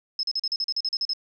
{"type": "tone bursts", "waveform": "sine", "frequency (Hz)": 5180, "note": "E8", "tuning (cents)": -31, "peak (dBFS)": -23, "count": 12, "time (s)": [0.19, 1.134], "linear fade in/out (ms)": 2, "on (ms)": 42, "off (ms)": 40, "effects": []}